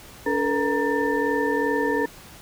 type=tone cluster; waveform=sine; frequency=285.9 / 439.8 / 482.4 / 936 / 1782 Hz; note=D4 / A4 / B4 / A#5 / A6; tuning=-46 / -1 / -41 / +7 / +22 cents; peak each=-26 / -25 / -27 / -28 / -28 dBFS; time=0.26-2.06 s; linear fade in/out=5 ms; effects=pink hiss -45 dBFS RMS until 2.41 s